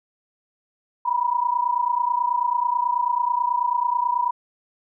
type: tone pair together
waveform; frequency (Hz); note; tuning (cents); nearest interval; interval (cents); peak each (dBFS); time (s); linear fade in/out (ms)
sine; 958.6 / 987.8; A#5 / B5; +48 / 0; minor second; 52; -22; 1.05-4.31; 10
effects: none